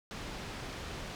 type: low-pass noise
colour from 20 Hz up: pink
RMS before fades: -42 dBFS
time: 0.11-1.15 s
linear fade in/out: 0 ms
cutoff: 5300 Hz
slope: 12 dB/octave
effects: none